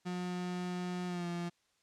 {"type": "tone with pitch glide", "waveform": "35% pulse", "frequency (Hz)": [179.5, 172.99], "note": ["F3", "F3"], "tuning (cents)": [48, -16], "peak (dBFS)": -34, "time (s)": [0.05, 1.5], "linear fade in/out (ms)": 20, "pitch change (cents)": -64, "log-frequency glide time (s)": [1.07, 1.27], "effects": ["white hiss -74 dBFS RMS until 1.82 s", "low-pass 7000 Hz 12 dB/octave"]}